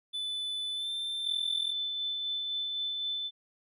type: tone with pitch glide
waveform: triangle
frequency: 3497 to 3562 Hz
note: A7 to A7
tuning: -11 to +21 cents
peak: -31 dBFS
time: 0.13-1.73 s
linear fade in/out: 20 ms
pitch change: +32 cents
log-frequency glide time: 0.74-0.9 s
type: tone with tremolo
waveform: sine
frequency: 3520 Hz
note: A7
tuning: in tune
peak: -30 dBFS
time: 1.23-3.31 s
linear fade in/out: 50 ms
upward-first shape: sine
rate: 3.9 Hz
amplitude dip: 25%
effects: none